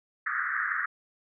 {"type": "band-pass noise", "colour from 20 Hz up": "white", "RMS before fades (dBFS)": -30, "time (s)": [0.26, 0.86], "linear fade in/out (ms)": 5, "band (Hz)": [1200, 1900], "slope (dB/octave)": 96, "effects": []}